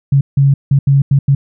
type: tone bursts at uneven times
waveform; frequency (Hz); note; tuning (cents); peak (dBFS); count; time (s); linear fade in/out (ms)
sine; 138.59; C#3; 0; -6; 6; 0.12-0.21 / 0.37-0.54 / 0.71-0.79 / 0.87-1.02 / 1.11-1.19 / 1.28-1.35; 5
effects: none